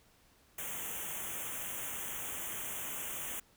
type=band-stop noise; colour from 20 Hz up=white; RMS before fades=-40 dBFS; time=0.58-3.4 s; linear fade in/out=5 ms; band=3400 to 6100 Hz; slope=96 dB/octave; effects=pink hiss -66 dBFS RMS until 3.56 s